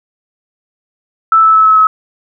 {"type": "tone with pitch steps", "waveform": "sine", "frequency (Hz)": [1318.5, 1310.1, 1301.9, 1293.6, 1285.4], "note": ["E6", "E6", "E6", "E6", "E6"], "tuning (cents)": [0, -11, -22, -33, -44], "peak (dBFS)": -4, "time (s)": [1.32, 1.87], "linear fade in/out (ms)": 2, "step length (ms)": 110, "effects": []}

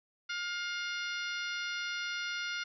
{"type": "harmonic tone", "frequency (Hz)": 708, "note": "F5", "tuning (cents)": 23, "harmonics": [2, 3, 4, 5, 6, 7, 8], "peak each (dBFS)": [-37, -41, -43, -45, -47, -48, -49], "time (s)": [0.29, 2.64], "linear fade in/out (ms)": 10, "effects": []}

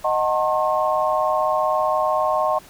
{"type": "chord", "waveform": "sine", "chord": "D# diminished seventh", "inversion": "none", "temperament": "just", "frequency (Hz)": [622.3, 746.7, 896, 1075.3], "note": ["D#5", "F#5", "A5", "C6"], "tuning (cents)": [0, 16, 31, 47], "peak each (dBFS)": [-21, -24, -26, -22], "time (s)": [0.04, 2.59], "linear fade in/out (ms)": 10, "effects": ["pink hiss -46 dBFS RMS until 2.69 s"]}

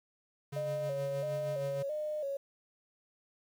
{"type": "tone with tremolo", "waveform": "square", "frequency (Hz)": 141.2, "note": "C#3", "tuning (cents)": 32, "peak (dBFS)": -38, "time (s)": [0.52, 1.83], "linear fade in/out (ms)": 10, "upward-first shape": "sine", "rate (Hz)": 6.4, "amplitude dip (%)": 45}
{"type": "tone with vibrato", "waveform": "sine", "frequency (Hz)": 580, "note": "D5", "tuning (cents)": -22, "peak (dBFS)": -33, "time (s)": [0.56, 2.37], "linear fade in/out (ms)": 5, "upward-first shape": "square", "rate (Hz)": 1.5, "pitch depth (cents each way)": 79}
{"effects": ["10-bit"]}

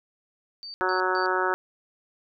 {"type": "tone bursts", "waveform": "sine", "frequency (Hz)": 4600, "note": "D8", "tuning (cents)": -37, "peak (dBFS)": -36, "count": 3, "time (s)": [0.63, 1.26], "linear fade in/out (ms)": 0, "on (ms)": 110, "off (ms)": 150}
{"type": "harmonic tone", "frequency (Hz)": 185, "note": "F#3", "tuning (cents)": 0, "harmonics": [2, 3, 4, 5, 6, 7, 8, 9], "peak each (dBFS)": [-28, -33, -33, -29, -34, -29, -29, -34], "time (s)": [0.81, 1.54], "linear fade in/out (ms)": 0}
{"effects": []}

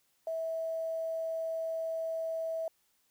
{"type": "tone with quantisation", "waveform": "sine", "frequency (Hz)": 651, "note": "E5", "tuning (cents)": -22, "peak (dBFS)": -32, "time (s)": [0.27, 2.68], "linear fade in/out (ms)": 2, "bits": 10, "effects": ["white hiss -73 dBFS RMS until 3.1 s"]}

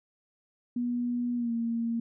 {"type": "tone with pitch glide", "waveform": "sine", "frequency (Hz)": [242.5, 231.4], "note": ["B3", "A#3"], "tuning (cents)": [-31, -13], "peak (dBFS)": -27, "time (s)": [0.76, 2], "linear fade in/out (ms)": 5, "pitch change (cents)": -82, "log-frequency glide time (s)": [1.36, 1.52], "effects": []}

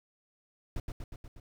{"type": "noise with echo", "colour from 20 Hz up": "brown", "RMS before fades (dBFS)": -34, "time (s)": [0.76, 0.8], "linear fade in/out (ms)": 2, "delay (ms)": 120, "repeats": 5, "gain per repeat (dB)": -3, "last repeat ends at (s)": 1.4, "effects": []}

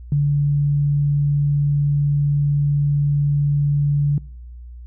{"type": "tone", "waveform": "sine", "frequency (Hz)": 144.3, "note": "D3", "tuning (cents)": -30, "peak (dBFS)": -14, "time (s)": [0.12, 4.18], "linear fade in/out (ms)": 2, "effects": ["noise-tail reverb RT60 0.9 s tail -25 dB re dry", "added 60 Hz sine -34 dBFS peak until 4.86 s"]}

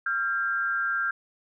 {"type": "tone pair together", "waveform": "sine", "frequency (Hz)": [1380.8, 1601], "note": ["F6", "G6"], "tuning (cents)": [-20, 36], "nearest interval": "minor third", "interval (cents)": 256, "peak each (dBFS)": -27, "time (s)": [0.06, 1.11], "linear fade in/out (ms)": 5, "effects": []}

